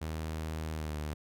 sawtooth tone with pitch glide, 79 to 75.69 Hz, D#2 to D#2, +27 to -47 cents, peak -31 dBFS, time 0.01-1.14 s, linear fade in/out 10 ms, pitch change -74 cents, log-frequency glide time 0.72-0.95 s, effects none

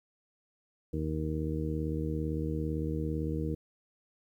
harmonic tone, 77.78 Hz, D#2, in tune, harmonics 1 / 2 / 3 / 4 / 5 / 6, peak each -35 / -35 / -41 / -36 / -45 / -39 dBFS, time 0.93-3.55 s, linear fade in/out 5 ms, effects 11-bit

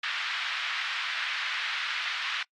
pink band-pass noise, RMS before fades -32 dBFS, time 0.03-2.43 s, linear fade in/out 5 ms, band 1400 to 3700 Hz, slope 24 dB/octave, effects noise-tail reverb RT60 0.1 s tail -25 dB re dry + AAC 64 kbps

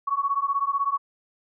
sine beating tone pair, 1108.7 / 1124.7 Hz, C#6 / C#6, 0 / +25 cents, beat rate 16 Hz, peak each -25 dBFS, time 0.07-0.98 s, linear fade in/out 10 ms, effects none

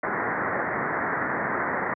white low-pass noise, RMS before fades -27 dBFS, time 0.03-1.94 s, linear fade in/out 5 ms, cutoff 2000 Hz, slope 96 dB/octave, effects high-pass 150 Hz 12 dB/octave

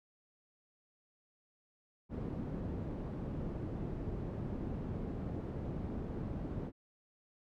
white low-pass noise, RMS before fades -40 dBFS, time 2.09-6.72 s, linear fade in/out 50 ms, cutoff 250 Hz, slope 12 dB/octave, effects none

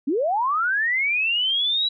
sine linear sweep, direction up, 246.9 to 3935 Hz, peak -19 dBFS, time 0.07-1.89 s, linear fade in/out 10 ms, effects none

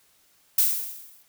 violet noise with exponential decay, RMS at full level -17 dBFS, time 0.58-1.23 s, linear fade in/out 5 ms, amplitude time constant 140 ms, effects white hiss -62 dBFS RMS until 1.28 s

